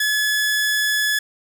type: tone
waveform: sawtooth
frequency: 1708 Hz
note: G#6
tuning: 48 cents sharp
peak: -14 dBFS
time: 0-1.19 s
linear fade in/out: 5 ms
effects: none